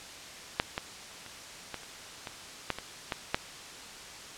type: clicks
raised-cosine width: 0.3 ms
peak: -8 / -15 / -29 / -19 / -30 / -21 / -12 / -21 / -14 / -9 dBFS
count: 10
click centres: 0.599 / 0.779 / 1.263 / 1.743 / 1.833 / 2.272 / 2.703 / 2.786 / 3.122 / 3.345 s
effects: white hiss -45 dBFS RMS until 4.37 s + low-pass 7000 Hz 12 dB/octave